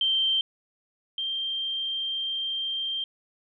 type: tone pair in turn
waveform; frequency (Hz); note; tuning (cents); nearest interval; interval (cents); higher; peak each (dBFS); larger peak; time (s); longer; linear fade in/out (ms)
sine; 3136 / 3167; G7 / G7; 0 / +17; unison; 17; second; -21 / -27; first; 0.01-0.41 / 1.18-3.04; second; 2
effects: none